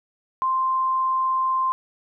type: tone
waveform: sine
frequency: 1046 Hz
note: C6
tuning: 1 cent flat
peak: -19 dBFS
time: 0.42-1.72 s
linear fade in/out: 0 ms
effects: none

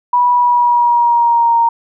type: tone with pitch glide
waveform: sine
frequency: 977 to 929.7 Hz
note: B5 to A#5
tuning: -19 to -5 cents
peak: -8 dBFS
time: 0.13-1.69 s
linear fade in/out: 5 ms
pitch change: -86 cents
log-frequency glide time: 0.31-1.57 s
effects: none

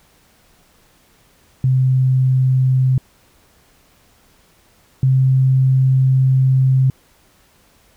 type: tone pair in turn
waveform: sine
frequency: 130 / 131.51 Hz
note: C3 / C3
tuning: -11 / +9 cents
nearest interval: unison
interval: 20 cents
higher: second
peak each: -11 / -10 dBFS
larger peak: second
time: 1.64-2.98 / 5.03-6.9 s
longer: second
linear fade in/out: 2 ms
effects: pink hiss -54 dBFS RMS until 7.96 s

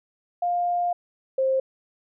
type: tone pair in turn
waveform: sine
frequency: 704 / 528.9 Hz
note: F5 / C5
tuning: +14 / +19 cents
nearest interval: perfect fourth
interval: 495 cents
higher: first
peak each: -21 / -19 dBFS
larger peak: second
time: 0.42-0.93 / 1.38-1.6 s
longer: first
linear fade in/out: 5 ms
effects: none

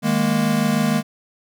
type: chord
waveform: square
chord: D# suspended fourth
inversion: none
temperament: equal with one note detuned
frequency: 155.56 / 206.5 / 233.1 Hz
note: D#3 / G#3 / A#3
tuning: 0 / -10 / 0 cents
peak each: -24 / -21 / -21 dBFS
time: 0.02-1.03 s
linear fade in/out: 50 ms
effects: none

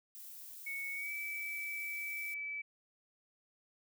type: noise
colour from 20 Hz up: violet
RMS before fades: -50 dBFS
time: 0.15-2.34 s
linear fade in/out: 0 ms
type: tone with pitch glide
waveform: sine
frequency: 2217 to 2303 Hz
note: C#7 to D7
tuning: 0 to -34 cents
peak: -38 dBFS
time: 0.66-2.62 s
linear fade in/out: 10 ms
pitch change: +66 cents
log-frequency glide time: 0.93-1.12 s
effects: none

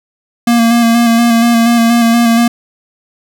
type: tone with vibrato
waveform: square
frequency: 233.1 Hz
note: A#3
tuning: in tune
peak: -7 dBFS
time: 0.47-2.48 s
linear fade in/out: 5 ms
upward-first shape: square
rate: 4.2 Hz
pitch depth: 22 cents each way
effects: none

